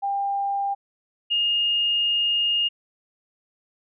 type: tone pair in turn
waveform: sine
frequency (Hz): 797 / 2840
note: G5 / F7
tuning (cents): +28 / +28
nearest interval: octave + minor seventh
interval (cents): 2200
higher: second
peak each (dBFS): -22 / -19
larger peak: second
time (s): 0.02-0.75 / 1.3-2.69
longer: second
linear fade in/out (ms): 20
effects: none